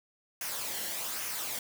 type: noise with flanger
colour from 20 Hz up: white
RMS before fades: -36 dBFS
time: 0.41-1.59 s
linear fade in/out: 2 ms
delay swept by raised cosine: 0.24 to 0.83 ms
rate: 1.2 Hz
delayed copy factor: -0.5
effects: none